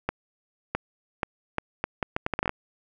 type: accelerating click train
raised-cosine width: 0.5 ms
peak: -10 dBFS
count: 14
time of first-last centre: 0.09-2.494 s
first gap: 660 ms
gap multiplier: 0.73
effects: none